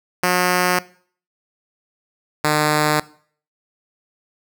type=tone pair in turn; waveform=5% pulse; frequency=180 / 151.36 Hz; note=F#3 / D#3; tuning=-47 / -47 cents; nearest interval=minor third; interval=300 cents; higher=first; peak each=-4 dBFS; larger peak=neither; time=0.23-0.79 / 2.44-3 s; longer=neither; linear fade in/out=5 ms; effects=noise-tail reverb RT60 0.5 s tail -20 dB re dry